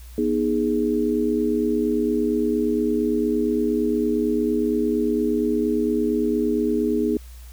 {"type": "chord", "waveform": "sine", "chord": "G# minor", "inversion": "first", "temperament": "equal with one note detuned", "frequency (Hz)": [242.4, 311.1, 415.3], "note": ["B3", "D#4", "G#4"], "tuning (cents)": [-32, 0, 0], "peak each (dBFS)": -23, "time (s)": [0.18, 7.17], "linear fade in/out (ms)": 2, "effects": ["added 60 Hz sine -38 dBFS peak until 7.52 s", "white hiss -51 dBFS RMS until 7.52 s"]}